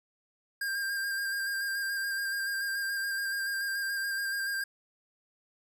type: tone with vibrato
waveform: square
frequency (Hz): 1599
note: G6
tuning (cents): +34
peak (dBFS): -31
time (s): 0.61-4.64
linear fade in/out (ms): 5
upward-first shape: square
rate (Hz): 7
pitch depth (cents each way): 20
effects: none